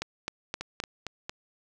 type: two click trains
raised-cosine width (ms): 0.2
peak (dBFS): -14 / -17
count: 4 / 4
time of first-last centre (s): 0.02-0.801 / 0.61-1.295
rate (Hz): 3.84 / 4.38
effects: none